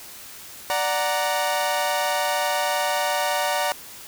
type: chord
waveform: sawtooth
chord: D augmented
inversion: none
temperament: equal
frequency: 587.3 / 740 / 932.3 Hz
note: D5 / F#5 / A#5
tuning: 0 / 0 / 0 cents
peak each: -22 dBFS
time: 0.7-3.72 s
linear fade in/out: 0 ms
effects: white hiss -41 dBFS RMS until 4.07 s